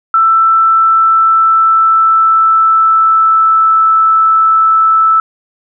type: tone with pitch glide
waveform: sine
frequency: 1329 to 1315.3 Hz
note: E6 to E6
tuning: +14 to -4 cents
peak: -5 dBFS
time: 0.14-5.2 s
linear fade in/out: 2 ms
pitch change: -18 cents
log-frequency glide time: 0.54-3.85 s
effects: none